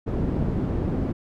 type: low-pass noise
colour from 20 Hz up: white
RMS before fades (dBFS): -25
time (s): 0.06-1.13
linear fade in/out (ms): 20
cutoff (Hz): 240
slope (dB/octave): 12
effects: none